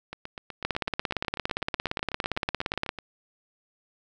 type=two click trains; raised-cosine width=0.3 ms; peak=-20 / -10 dBFS; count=24 / 40; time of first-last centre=0.13-2.987 / 0.65-2.891 s; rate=8.05 / 17.4 Hz; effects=none